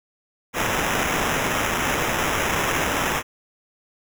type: noise with sample-and-hold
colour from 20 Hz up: blue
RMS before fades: -23 dBFS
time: 0.53-3.23 s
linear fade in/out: 50 ms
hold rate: 4410 Hz
effects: none